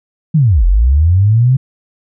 sine linear two-way sweep, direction down then up, 167.5 to 40.67 to 134.4 Hz, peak -6 dBFS, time 0.34-1.57 s, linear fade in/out 10 ms, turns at 0.65 s, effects none

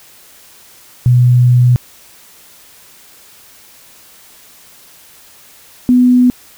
sine tone pair in turn, 123.47 / 248.7 Hz, B2 / B3, 0 / +12 cents, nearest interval octave, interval 1212 cents, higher second, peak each -5 dBFS, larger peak neither, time 1.06-1.76 / 5.89-6.3 s, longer first, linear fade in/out 0 ms, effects white hiss -42 dBFS RMS until 6.57 s

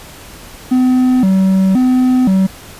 triangle tone with vibrato, 220 Hz, A3, in tune, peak -6 dBFS, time 0.71-2.47 s, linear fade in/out 10 ms, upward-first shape square, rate 0.96 Hz, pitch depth 250 cents each way, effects pink hiss -35 dBFS RMS until 2.79 s + resampled to 32000 Hz

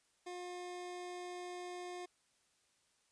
25% pulse tone, 357.2 Hz, F4, 39 cents sharp, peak -40 dBFS, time 0.26-2.06 s, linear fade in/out 10 ms, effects white hiss -75 dBFS RMS until 3.11 s + resampled to 22050 Hz

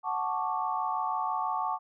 sine chord, D major seventh, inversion first, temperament equal, 740 / 880 / 1108.7 / 1174.7 Hz, F#5 / A5 / C#6 / D6, 0 / 0 / 0 / 0 cents, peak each -34 / -32 / -33 / -36 dBFS, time 0.03-1.79 s, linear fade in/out 50 ms, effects none

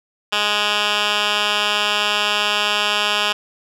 10% pulse tone with band-pass filter, 207.7 Hz, G#3, in tune, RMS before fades -19 dBFS, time 0.32-3.33 s, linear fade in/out 10 ms, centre 2800 Hz, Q 1.5, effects none

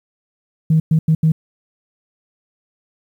sine tone bursts at uneven times, 158.7 Hz, D#3, 35 cents sharp, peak -9 dBFS, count 4, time 0.7-0.8 / 0.91-0.99 / 1.08-1.15 / 1.23-1.32 s, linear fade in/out 5 ms, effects tanh soft clip ceiling -5 dBFS + 8-bit

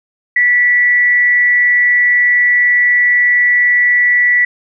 sine tone with amplitude modulation, 1957 Hz, B6, 16 cents flat, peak -6 dBFS, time 0.36-4.45 s, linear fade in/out 5 ms, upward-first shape sine, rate 224 Hz, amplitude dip 35%, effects none

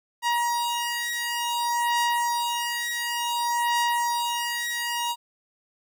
sawtooth beating tone pair, 950 / 950.56 Hz, A#5 / A#5, +33 / +34 cents, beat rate 0.56 Hz, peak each -23 dBFS, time 0.22-5.16 s, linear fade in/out 50 ms, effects none

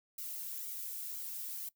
violet noise with flanger, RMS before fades -42 dBFS, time 0.18-1.69 s, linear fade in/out 5 ms, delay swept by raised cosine 1.1 to 2.4 ms, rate 2 Hz, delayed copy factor -0.7, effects noise-tail reverb RT60 0.1 s tail -19 dB re dry

